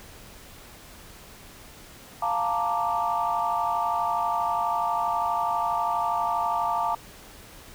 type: chord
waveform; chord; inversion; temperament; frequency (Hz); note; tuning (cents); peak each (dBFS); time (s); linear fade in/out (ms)
sine; Bb major seventh; second; equal; 698.5 / 880 / 932.3 / 1174.7; F5 / A5 / Bb5 / D6; 0 / 0 / 0 / 0; -28; 2.22-6.95; 5
effects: tanh soft clip ceiling -14 dBFS + pink hiss -47 dBFS RMS until 7.74 s